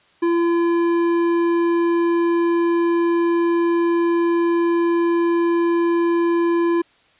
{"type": "tone with tanh clipping", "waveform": "triangle", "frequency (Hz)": 340, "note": "F4", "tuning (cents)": -46, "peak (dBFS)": -17, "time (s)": [0.22, 6.82], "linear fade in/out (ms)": 10, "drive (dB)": 16, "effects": ["white hiss -56 dBFS RMS until 7.19 s", "resampled to 8000 Hz"]}